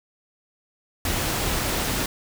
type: noise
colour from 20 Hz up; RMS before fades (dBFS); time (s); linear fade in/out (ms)
pink; -25; 1.05-2.06; 2
effects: none